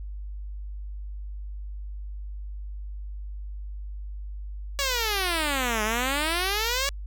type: exponential two-way sweep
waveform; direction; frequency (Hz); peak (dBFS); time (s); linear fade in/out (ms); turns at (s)
5% pulse; down then up; 570 to 209.4 to 570; -13; 4.79-6.89; 0; 5.83
effects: added 50 Hz sine -33 dBFS peak until 7.06 s